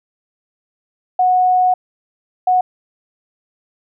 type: tone bursts at uneven times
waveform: sine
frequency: 734 Hz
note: F#5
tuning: 14 cents flat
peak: -10 dBFS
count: 2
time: 1.19-1.74 / 2.47-2.61 s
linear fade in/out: 5 ms
effects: none